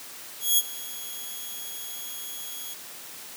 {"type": "tone with ADSR envelope", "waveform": "5% pulse", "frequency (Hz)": 3322, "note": "G#7", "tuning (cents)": 0, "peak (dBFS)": -8, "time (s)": [0.4, 2.74], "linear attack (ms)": 180, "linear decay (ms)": 35, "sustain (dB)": -19, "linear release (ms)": 5, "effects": ["white hiss -42 dBFS RMS until 3.36 s", "high-pass 150 Hz 12 dB/octave"]}